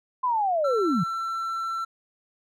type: linear sweep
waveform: sine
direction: down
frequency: 1036 to 146.83 Hz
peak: -21 dBFS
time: 0.23-1.04 s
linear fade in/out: 10 ms
type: tone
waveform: triangle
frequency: 1343 Hz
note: E6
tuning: 32 cents sharp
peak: -25 dBFS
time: 0.64-1.85 s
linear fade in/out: 10 ms
effects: none